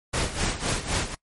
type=noise with tremolo; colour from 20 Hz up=pink; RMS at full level=-24 dBFS; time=0.13-1.15 s; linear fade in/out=10 ms; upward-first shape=sine; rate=3.9 Hz; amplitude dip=75%; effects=noise-tail reverb RT60 0.1 s tail -22 dB re dry + MP3 48 kbps